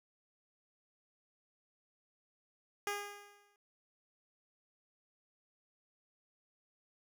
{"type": "tone with exponential decay", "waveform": "10% pulse", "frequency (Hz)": 408.3, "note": "G#4", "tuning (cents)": -29, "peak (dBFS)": -25, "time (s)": [2.87, 3.56], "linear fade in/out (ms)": 1, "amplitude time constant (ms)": 150, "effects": []}